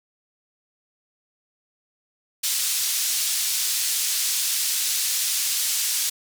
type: band-pass noise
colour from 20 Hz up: pink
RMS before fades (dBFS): -24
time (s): 2.43-6.1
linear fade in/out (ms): 10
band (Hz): 4600 to 14000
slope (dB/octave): 12
effects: none